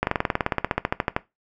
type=slowing click train; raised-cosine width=0.5 ms; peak=-5 dBFS; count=20; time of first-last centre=0.03-1.165 s; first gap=41 ms; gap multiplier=1.04; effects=noise-tail reverb RT60 0.2 s tail -18 dB re dry